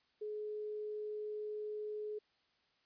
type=tone; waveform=sine; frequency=423.5 Hz; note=G#4; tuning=34 cents sharp; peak=-39 dBFS; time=0.21-2.19 s; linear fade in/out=10 ms; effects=white hiss -75 dBFS RMS until 2.85 s + resampled to 11025 Hz